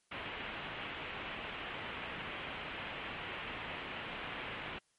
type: low-pass noise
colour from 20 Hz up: white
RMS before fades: -43 dBFS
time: 0.11-4.79 s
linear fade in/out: 10 ms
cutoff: 3100 Hz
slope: 48 dB/octave
effects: white hiss -75 dBFS RMS until 4.98 s + MP3 48 kbps